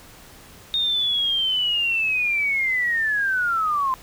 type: linear sweep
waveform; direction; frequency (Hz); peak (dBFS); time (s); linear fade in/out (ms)
sine; down; 3700 to 1027; -19; 0.74-3.94; 0
effects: pink hiss -46 dBFS RMS until 4.02 s